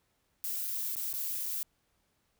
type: noise with dropouts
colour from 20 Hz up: violet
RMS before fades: -35 dBFS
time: 0.44-1.63 s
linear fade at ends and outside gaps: 0 ms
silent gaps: 0.672-0.676 / 0.953-0.967 / 1.128-1.139 / 1.459-1.463 s
effects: pink hiss -75 dBFS RMS until 2.39 s